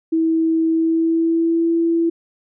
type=tone with pitch glide; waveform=sine; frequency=324.5 to 333.6 Hz; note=E4 to E4; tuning=-27 to +21 cents; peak=-14 dBFS; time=0.12-2.1 s; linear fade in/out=10 ms; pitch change=+48 cents; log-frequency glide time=0.69-1.71 s; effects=none